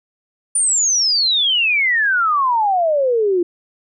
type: exponential sweep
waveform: sine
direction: down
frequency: 9397 to 340 Hz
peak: -13 dBFS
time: 0.55-3.43 s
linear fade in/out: 5 ms
effects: none